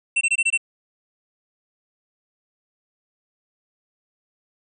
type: tone bursts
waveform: square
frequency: 2700 Hz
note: E7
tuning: 41 cents sharp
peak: -17 dBFS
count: 6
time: 0.16-0.576 s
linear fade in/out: 10 ms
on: 51 ms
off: 22 ms
effects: resampled to 24000 Hz